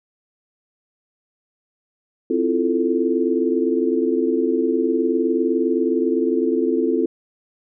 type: chord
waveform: sine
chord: F major seventh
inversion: second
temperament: equal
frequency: 261.6 / 329.6 / 349.2 / 440 Hz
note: C4 / E4 / F4 / A4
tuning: 0 / 0 / 0 / 0 cents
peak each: -22 dBFS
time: 2.3-7.06 s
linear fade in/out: 5 ms
effects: none